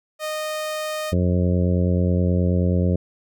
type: tone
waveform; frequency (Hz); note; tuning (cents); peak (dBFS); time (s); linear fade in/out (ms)
sawtooth; 617; D#5; -15; -21; 0.19-1.14; 50
type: harmonic tone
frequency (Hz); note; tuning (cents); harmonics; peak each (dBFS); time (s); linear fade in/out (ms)
89.4; F2; +41; 1 / 2 / 3 / 4 / 5 / 6 / 7; -19 / -21 / -29 / -30 / -30 / -29 / -36; 1.12-2.96; 5
effects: none